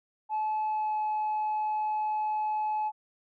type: tone with pitch glide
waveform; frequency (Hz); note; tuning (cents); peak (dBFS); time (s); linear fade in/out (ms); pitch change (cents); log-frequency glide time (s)
sine; 861 to 855.5; A5 to A5; -38 to -49; -25; 0.29-2.92; 50; -11; 0.68-0.97
effects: tanh soft clip ceiling -25 dBFS